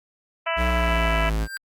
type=harmonic tone; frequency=330.9 Hz; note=E4; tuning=7 cents sharp; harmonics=2 / 3 / 4 / 5 / 6 / 7 / 8 / 9; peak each=-27 / -29 / -30 / -31 / -32 / -32 / -33 / -34 dBFS; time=0.46-1.3 s; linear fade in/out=10 ms
type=tone with pitch glide; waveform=square; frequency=61.74 to 54.06 Hz; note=B1 to A1; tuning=0 to -30 cents; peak=-22 dBFS; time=0.56-1.48 s; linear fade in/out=50 ms; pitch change=-230 cents; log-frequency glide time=0.7-1.23 s
type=tone with exponential growth; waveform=square; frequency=1575 Hz; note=G6; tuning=8 cents sharp; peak=-28 dBFS; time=1.22-1.57 s; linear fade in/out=0 ms; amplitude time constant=74 ms
effects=Opus 32 kbps